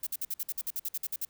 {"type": "noise bursts", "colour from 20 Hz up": "violet", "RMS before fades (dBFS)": -33, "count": 14, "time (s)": [0.03, 1.251], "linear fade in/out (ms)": 5, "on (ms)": 38, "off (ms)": 53, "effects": ["pink hiss -68 dBFS RMS until 1.29 s"]}